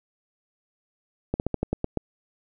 slowing click train, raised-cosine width 2 ms, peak -11 dBFS, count 8, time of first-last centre 1.34-1.973 s, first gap 59 ms, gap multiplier 1.14, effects none

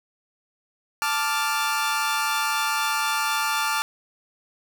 sawtooth chord, D minor, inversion second, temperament equal, 880 / 1174.7 / 1396.9 Hz, A5 / D6 / F6, 0 / 0 / 0 cents, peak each -23 dBFS, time 1.02-3.82 s, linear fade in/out 0 ms, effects none

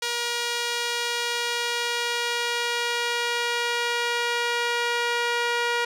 sawtooth tone with band-pass filter sweep, 476.1 Hz, A#4, 37 cents sharp, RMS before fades -26 dBFS, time 0.02-5.85 s, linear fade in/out 5 ms, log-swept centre 4200 to 2000 Hz, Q 0.75, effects none

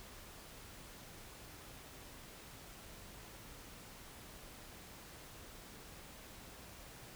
silence, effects pink hiss -54 dBFS RMS until 7.15 s

